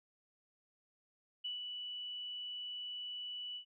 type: tone with ADSR envelope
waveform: sine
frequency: 2960 Hz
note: F#7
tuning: in tune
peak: -37 dBFS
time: 1.44-3.65 s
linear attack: 12 ms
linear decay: 140 ms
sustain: -4 dB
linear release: 91 ms
effects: none